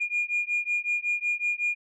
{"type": "beating tone pair", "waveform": "sine", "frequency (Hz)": [2423, 2428.4], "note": ["D#7", "D#7"], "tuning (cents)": [-47, -43], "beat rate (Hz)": 5.4, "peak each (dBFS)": -27, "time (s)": [0, 1.75], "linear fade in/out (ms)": 20, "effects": ["tanh soft clip ceiling -19 dBFS"]}